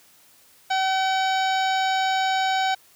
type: harmonic tone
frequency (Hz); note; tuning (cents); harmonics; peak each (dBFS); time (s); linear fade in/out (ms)
762; G5; -49; 1 / 2 / 3 / 4 / 5 / 6 / 7 / 9; -21 / -28 / -32 / -34 / -32 / -39 / -38 / -40; 0.7-2.75; 10
effects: white hiss -55 dBFS RMS until 2.95 s + high-pass 60 Hz 12 dB/octave

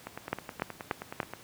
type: two click trains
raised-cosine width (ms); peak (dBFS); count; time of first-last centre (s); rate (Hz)
0.5; -22 / -13; 13 / 4; 0.07-1.336 / 0.33-1.202; 9.48 / 3.44
effects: pink hiss -52 dBFS RMS until 1.43 s + high-pass 100 Hz 12 dB/octave

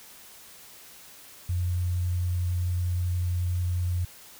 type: tone with sample-and-hold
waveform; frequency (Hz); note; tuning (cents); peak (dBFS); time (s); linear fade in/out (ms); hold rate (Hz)
sine; 88.9; F2; +31; -24; 1.49-4.05; 5; 8820
effects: white hiss -49 dBFS RMS until 4.39 s

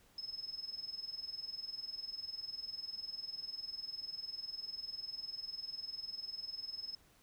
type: tone with tremolo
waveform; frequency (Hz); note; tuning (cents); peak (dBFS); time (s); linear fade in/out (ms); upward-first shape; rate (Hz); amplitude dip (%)
sine; 5190; E8; -28; -38; 0.18-6.95; 2; sine; 20; 85
effects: pink hiss -67 dBFS RMS until 7.22 s

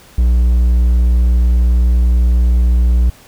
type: tone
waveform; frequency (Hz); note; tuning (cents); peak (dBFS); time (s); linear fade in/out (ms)
triangle; 60; B1; -49; -6; 0.18-3.1; 5
effects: pink hiss -43 dBFS RMS until 3.27 s

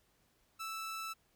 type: tone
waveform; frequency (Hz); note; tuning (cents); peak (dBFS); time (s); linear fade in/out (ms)
sawtooth; 1318.5; E6; 0; -36; 0.59-1.14; 20
effects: pink hiss -73 dBFS RMS until 1.35 s

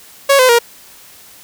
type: tone with pitch steps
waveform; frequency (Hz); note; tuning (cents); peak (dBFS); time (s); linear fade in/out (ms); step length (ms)
sawtooth; 554.4 / 511.3 / 471.6; C#5 / C5 / A#4; 0 / -40 / +20; -3; 0.29-0.59; 10; 100
effects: white hiss -41 dBFS RMS until 1.43 s

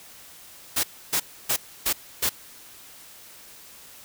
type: noise bursts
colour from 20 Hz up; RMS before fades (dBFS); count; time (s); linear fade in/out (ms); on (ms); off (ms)
white; -23; 5; 0.76-2.295; 10; 75; 290
effects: white hiss -47 dBFS RMS until 4.04 s

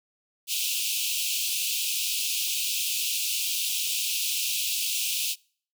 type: high-pass noise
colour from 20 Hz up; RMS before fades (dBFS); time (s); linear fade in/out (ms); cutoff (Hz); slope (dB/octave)
pink; -28; 0.47-5.36; 50; 2500; 96
effects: noise-tail reverb RT60 0.5 s tail -26 dB re dry

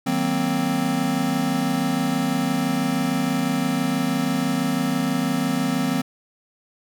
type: chord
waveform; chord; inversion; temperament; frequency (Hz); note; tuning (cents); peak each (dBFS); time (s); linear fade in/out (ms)
square; C half-diminished seventh; first; just; 156.98 / 188.37 / 235.5 / 261.6; Eb3 / Gb3 / Bb3 / C4; +16 / +31 / +18 / 0; -29 / -28 / -27 / -24; 0.06-6.02; 10
effects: none

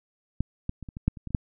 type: clicks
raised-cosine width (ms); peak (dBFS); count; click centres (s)
5; -12 / -16 / -26 / -26 / -24 / -9 / -29 / -23 / -28 / -9; 10; 0.406 / 0.694 / 0.827 / 0.888 / 0.969 / 1.08 / 1.172 / 1.273 / 1.306 / 1.348
effects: none

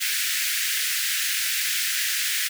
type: high-pass noise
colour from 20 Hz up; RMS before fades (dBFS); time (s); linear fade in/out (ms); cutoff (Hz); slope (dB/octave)
pink; -25; 0-2.49; 20; 1600; 48
effects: none

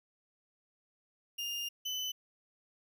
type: tone pair in turn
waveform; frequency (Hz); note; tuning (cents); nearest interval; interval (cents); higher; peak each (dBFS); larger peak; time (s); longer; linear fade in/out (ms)
35% pulse; 2819 / 3015; F7 / F#7; +16 / +32; minor second; 116; second; -34 / -33; second; 1.38-1.69 / 1.85-2.12; first; 10
effects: none

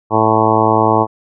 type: harmonic tone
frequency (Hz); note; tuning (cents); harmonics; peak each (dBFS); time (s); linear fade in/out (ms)
110; A2; 0; 1 / 2 / 3 / 4 / 5 / 6 / 7 / 8 / 9 / 10; -20 / -21 / -18 / -18 / -21 / -19 / -19 / -16 / -19 / -19; 0.1-1.07; 50
effects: none

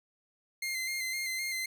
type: tone with vibrato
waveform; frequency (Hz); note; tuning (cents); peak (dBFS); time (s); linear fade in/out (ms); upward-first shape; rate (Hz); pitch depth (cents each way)
sawtooth; 2093; C7; 0; -29; 0.62-1.66; 5; square; 3.9; 24
effects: none

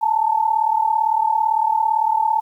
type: tone pair together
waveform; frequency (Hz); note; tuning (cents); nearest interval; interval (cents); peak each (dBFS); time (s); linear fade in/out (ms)
sine; 865.2 / 903; A5 / A5; -29 / +45; minor second; 74; -18; 0.01-2.41; 20
effects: 9-bit

